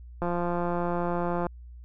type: click train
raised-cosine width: 1 ms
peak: -16 dBFS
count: 218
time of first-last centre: 0.22-1.467 s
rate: 174 Hz
effects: added 60 Hz sine -42 dBFS peak until 1.84 s